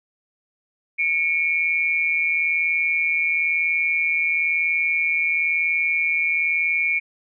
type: tone pair together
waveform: sine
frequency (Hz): 2219 / 2380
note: C#7 / D7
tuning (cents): +1 / +22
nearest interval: minor second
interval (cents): 121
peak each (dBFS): -21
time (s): 0.98-7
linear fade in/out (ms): 20
effects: none